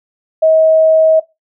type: tone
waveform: sine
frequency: 637 Hz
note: D#5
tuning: 41 cents sharp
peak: -6 dBFS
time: 0.42-1.2 s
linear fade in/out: 10 ms
effects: noise-tail reverb RT60 0.2 s tail -17 dB re dry